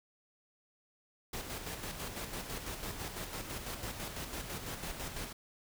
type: noise with tremolo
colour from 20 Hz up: pink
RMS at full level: -40 dBFS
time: 1.33-5.33 s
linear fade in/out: 5 ms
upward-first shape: square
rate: 6 Hz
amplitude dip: 45%
effects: none